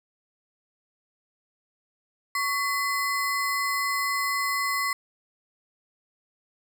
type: ring-modulated tone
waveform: square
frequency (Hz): 1568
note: G6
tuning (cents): 0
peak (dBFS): -22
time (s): 2.35-4.93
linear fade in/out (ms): 2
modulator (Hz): 452
effects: none